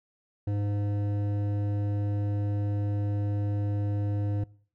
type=tone with hard clipping; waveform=sine; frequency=102.3 Hz; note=G#2; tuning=26 cents flat; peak=-28 dBFS; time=0.47-4.44 s; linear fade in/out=5 ms; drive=11 dB; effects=noise-tail reverb RT60 0.5 s tail -22 dB re dry